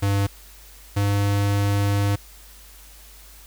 square tone pair in turn, 99.7 / 100.92 Hz, G2 / G#2, +30 / -49 cents, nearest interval unison, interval 21 cents, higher second, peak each -19 dBFS, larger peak neither, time 0.02-0.27 / 0.96-2.16 s, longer second, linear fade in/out 10 ms, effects added 50 Hz sine -46 dBFS peak until 3.46 s + white hiss -48 dBFS RMS until 3.46 s

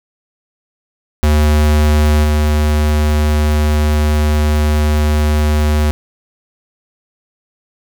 square tone with level steps, 75.4 Hz, D2, 46 cents sharp, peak -9 / -11 dBFS, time 1.23-5.91 s, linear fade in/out 0 ms, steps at 2.23 s, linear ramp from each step 20 ms, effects none

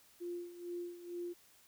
sine tone with tremolo, 349.2 Hz, F4, in tune, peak -38 dBFS, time 0.2-1.34 s, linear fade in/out 20 ms, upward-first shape sine, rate 2.2 Hz, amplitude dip 75%, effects white hiss -65 dBFS RMS until 1.67 s

